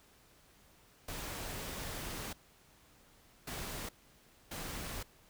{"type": "noise bursts at uneven times", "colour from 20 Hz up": "pink", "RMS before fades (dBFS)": -42, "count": 3, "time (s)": [[1.08, 2.33], [3.47, 3.89], [4.51, 5.03]], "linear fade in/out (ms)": 5, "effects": ["pink hiss -64 dBFS RMS until 5.29 s"]}